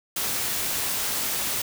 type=noise; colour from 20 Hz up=white; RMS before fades=-27 dBFS; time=0.16-1.62 s; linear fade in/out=5 ms; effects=none